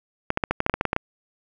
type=clicks; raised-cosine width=0.5 ms; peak=-6 dBFS; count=12; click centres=0.304 / 0.374 / 0.438 / 0.51 / 0.604 / 0.664 / 0.697 / 0.74 / 0.811 / 0.853 / 0.931 / 0.964 s; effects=none